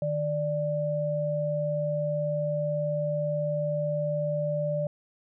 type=tone pair together; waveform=sine; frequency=153.06 / 589 Hz; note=D#3 / D5; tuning=-28 / +5 cents; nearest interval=octave + major seventh; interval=2333 cents; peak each=-30 / -27 dBFS; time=0.02-4.87 s; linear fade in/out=2 ms; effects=none